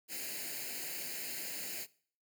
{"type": "noise with comb filter", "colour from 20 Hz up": "white", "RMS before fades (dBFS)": -41, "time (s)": [0.08, 1.87], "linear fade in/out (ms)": 50, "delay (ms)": 0.43, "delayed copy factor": 0.8, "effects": ["noise-tail reverb RT60 0.5 s tail -21 dB re dry", "high-pass 200 Hz 12 dB/octave"]}